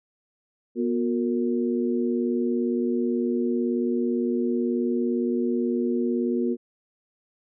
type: tone cluster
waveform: sine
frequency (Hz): 242.4 / 361.6 / 459.6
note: B3 / F#4 / A#4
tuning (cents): -32 / -40 / -25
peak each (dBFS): -24 / -26 / -31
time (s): 0.75-6.57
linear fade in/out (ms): 50
effects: none